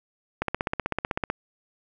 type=click train; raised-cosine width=0.5 ms; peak=-10 dBFS; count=15; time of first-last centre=0.42-1.301 s; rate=15.9 Hz; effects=none